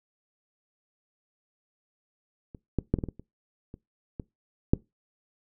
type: clicks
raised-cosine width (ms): 3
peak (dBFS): -29 / -12 / -9 / -18 / -17 / -23 / -30 / -28 / -21 / -6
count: 10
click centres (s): 2.548 / 2.787 / 2.94 / 2.987 / 3.038 / 3.087 / 3.196 / 3.741 / 4.198 / 4.735
effects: noise-tail reverb RT60 0.2 s tail -22 dB re dry